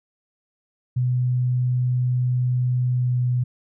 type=tone with pitch glide; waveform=sine; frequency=125.1 to 124.16 Hz; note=B2 to B2; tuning=+23 to +10 cents; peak=-18 dBFS; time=0.96-3.44 s; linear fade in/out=10 ms; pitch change=-13 cents; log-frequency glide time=2.92-3.19 s; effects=none